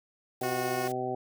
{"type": "noise", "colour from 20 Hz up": "white", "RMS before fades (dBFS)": -45, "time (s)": [0.41, 0.92], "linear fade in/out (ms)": 2}
{"type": "harmonic tone", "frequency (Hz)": 126.8, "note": "B2", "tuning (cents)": 46, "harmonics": [1, 2, 3, 4, 5, 6], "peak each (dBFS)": [-41, -39, -34, -40, -38, -34], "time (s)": [0.41, 1.15], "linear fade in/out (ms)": 5}
{"type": "tone", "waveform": "10% pulse", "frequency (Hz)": 364.8, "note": "F#4", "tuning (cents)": -24, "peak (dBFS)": -25, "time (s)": [0.43, 0.88], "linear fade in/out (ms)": 5}
{"effects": []}